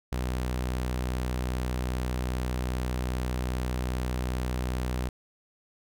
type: tone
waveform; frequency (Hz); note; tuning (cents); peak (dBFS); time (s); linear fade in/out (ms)
sawtooth; 62.5; B1; +21; -24; 0.12-5.09; 5
effects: none